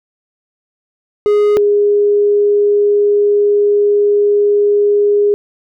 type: tone pair in turn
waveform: triangle / sine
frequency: 415.3 / 411 Hz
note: G#4 / G#4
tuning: 0 / -18 cents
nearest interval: unison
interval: 18 cents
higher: first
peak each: -6 / -8 dBFS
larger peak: first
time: 1.26-1.57 / 1.57-5.34 s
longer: second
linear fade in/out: 0 ms
effects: none